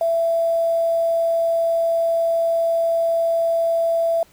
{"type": "tone with quantisation", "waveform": "sine", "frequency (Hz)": 666, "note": "E5", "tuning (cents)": 18, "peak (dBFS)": -16, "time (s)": [0.01, 4.23], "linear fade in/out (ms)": 2, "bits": 7, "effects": ["pink hiss -54 dBFS RMS until 4.32 s"]}